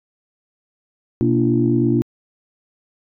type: tone cluster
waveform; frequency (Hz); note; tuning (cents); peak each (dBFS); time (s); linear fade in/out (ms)
sine; 124.9 / 235.8 / 293.4 / 342.3; B2 / A#3 / D4 / F4; +20 / +20 / -2 / -35; -19; 1.21-2.02; 0
effects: tanh soft clip ceiling -3 dBFS